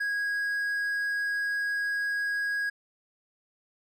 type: tone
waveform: triangle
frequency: 1649 Hz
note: G#6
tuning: 13 cents flat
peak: -25 dBFS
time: 0-2.7 s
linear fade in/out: 10 ms
effects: none